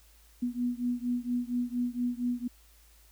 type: beating tone pair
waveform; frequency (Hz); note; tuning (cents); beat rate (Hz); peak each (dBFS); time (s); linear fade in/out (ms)
sine; 242.4 / 246.7; B3 / B3; -32 / -2; 4.3; -31 / -32; 0.42-2.48; 10
effects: added 54 Hz sine -58 dBFS peak until 3.11 s + white hiss -62 dBFS RMS until 3.11 s